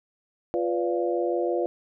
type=harmonic tone with a mistuned harmonic; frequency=116.54 Hz; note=A#2; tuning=in tune; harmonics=3 / 4 / 5 / 6; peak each=-26 / -28 / -30 / -32 dBFS; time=0.54-1.66 s; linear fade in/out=0 ms; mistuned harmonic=4; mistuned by=+110 cents; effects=none